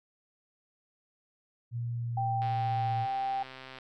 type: tone with pitch glide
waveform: sine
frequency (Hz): 118.5 to 115.39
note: A#2 to A#2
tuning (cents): +29 to -17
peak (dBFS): -31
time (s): 1.71-3.07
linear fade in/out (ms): 50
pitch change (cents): -46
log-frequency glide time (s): 1.93-2.85
type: tone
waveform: sine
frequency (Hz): 784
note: G5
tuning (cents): 0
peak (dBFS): -29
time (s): 2.17-3.43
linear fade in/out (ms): 5
type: click train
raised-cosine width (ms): 0.3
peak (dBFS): -29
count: 180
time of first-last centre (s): 2.42-3.786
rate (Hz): 131
effects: none

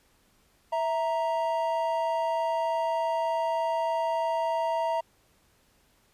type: tone pair together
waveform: triangle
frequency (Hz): 656.3 / 933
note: E5 / A#5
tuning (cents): -8 / +1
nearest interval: tritone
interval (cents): 609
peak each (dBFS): -26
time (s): 0.72-5.01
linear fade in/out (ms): 10
effects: pink hiss -65 dBFS RMS until 6.13 s + resampled to 32000 Hz

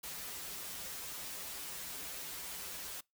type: noise with comb filter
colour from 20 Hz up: white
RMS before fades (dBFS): -44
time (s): 0.03-3.01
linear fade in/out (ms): 10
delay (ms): 8.7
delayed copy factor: -0.85
effects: noise-tail reverb RT60 0.2 s tail -25 dB re dry

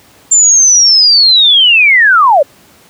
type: linear sweep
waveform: sine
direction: down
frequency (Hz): 7260 to 523.3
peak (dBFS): -3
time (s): 0.31-2.43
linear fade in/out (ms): 10
effects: pink hiss -43 dBFS RMS until 2.89 s + high-pass 100 Hz 12 dB/octave

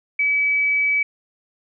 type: tone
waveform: sine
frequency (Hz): 2288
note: D7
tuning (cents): -46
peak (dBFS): -16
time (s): 0.19-1.03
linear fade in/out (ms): 5
effects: none

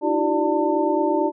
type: tone cluster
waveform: sine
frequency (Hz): 303.6 / 332.6 / 377.4 / 589 / 896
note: D#4 / E4 / F#4 / D5 / A5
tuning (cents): -42 / +16 / +34 / +5 / +31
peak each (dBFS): -24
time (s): 0.01-1.32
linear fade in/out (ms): 50
effects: none

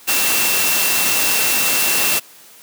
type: tone in noise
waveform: sine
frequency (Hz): 2696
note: E7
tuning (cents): +38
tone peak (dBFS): -22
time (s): 0.07-2.2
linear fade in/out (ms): 20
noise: white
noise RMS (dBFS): -17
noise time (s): 0.07-2.2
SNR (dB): -8
effects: white hiss -44 dBFS RMS until 2.62 s + high-pass 150 Hz 12 dB/octave

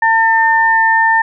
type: tone pair together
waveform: sine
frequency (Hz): 900.5 / 1801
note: A5 / A6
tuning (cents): +40 / +40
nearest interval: octave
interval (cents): 1200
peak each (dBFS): -11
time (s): 0.02-1.22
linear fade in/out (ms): 5
effects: none

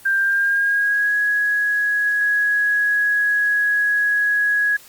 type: tone with pitch glide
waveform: sine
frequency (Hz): 1586 to 1668.7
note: G6 to G#6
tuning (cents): +20 to +8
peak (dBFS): -15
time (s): 0.05-4.77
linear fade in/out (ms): 10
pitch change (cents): +88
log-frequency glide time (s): 0.2-1.16
effects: white hiss -45 dBFS RMS until 4.88 s + Opus 32 kbps

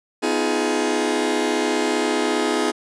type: chord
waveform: sawtooth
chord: F half-diminished seventh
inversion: second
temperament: just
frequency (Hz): 251.4 / 314.3 / 349.2 / 419.1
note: Cb4 / Eb4 / F4 / Ab4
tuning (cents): +31 / +18 / 0 / +16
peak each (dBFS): -22 / -20 / -22 / -19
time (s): 0.22-2.72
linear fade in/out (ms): 20
effects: resampled to 22050 Hz

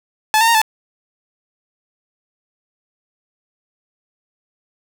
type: tone with pitch steps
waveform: sawtooth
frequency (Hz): 865 / 909 / 927 / 874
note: A5 / A#5 / A#5 / A5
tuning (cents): -30 / -44 / -10 / -12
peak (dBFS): -7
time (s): 0.34-0.616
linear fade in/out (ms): 0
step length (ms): 69
effects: none

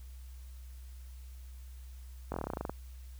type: slowing click train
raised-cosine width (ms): 1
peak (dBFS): -21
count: 13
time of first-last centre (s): 2.32-2.696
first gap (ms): 21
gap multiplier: 1.07
effects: added 63 Hz sine -45 dBFS peak until 3.19 s + white hiss -63 dBFS RMS until 3.19 s

